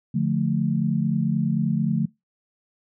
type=chord; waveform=sine; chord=D minor; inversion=none; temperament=just; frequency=146.83 / 176.2 / 220.2 Hz; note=D3 / F3 / A3; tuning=0 / +16 / +2 cents; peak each=-24 dBFS; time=0.14-2.06 s; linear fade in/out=10 ms; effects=noise-tail reverb RT60 0.2 s tail -24 dB re dry